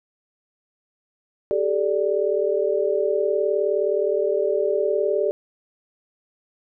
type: chord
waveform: sine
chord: G suspended second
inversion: none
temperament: equal with one note detuned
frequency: 392 / 431.4 / 587.3 Hz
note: G4 / A4 / D5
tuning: 0 / -34 / 0 cents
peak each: -23 dBFS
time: 1.51-5.31 s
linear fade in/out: 0 ms
effects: none